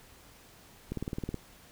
click train, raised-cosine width 3 ms, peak -21 dBFS, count 9, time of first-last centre 0.92-1.343 s, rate 18.9 Hz, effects pink hiss -56 dBFS RMS until 1.71 s

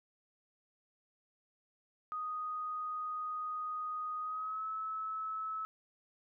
sine tone with pitch glide, 1244 to 1298.3 Hz, D#6 to E6, -1 to -27 cents, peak -36 dBFS, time 2.12-5.65 s, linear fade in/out 0 ms, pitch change +74 cents, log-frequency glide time 4.21-4.66 s, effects none

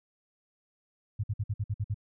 sine tone bursts, 104.2 Hz, G#2, 6 cents sharp, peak -27 dBFS, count 8, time 1.19-1.944 s, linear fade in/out 10 ms, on 47 ms, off 54 ms, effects none

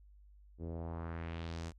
sawtooth tone with low-pass filter sweep, 83 Hz, E2, 12 cents sharp, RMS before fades -42 dBFS, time 0.58-1.73 s, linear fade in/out 50 ms, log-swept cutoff 370 to 8100 Hz, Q 1.7, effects added 50 Hz sine -57 dBFS peak until 1.78 s

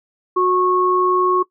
sine tone pair together, 365.7 / 1097.4 Hz, F#4 / C#6, -20 / -18 cents, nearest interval octave + perfect fifth, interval 1902 cents, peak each -16 dBFS, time 0.36-1.43 s, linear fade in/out 10 ms, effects noise-tail reverb RT60 0.1 s tail -19 dB re dry

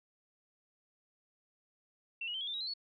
sine tone with pitch steps, 2705 / 2899 / 3107 / 3330 / 3569 / 3825 / 4100 / 4394 Hz, E7 / F#7 / G7 / G#7 / A7 / A#7 / C8 / C#8, +44 / -36 / -16 / +4 / +24 / +44 / -36 / -16 cents, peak -36 dBFS, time 2.21-2.738 s, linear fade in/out 5 ms, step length 66 ms, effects none

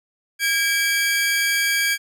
sawtooth tone pair together, 1628.3 / 2308 Hz, G#6 / D7, -35 / -31 cents, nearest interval tritone, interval 604 cents, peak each -17 / -18 dBFS, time 0.39-1.98 s, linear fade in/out 50 ms, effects none

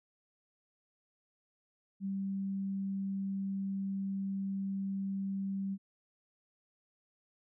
sine tone, 195 Hz, G3, 9 cents flat, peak -33 dBFS, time 2-5.78 s, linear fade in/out 50 ms, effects none

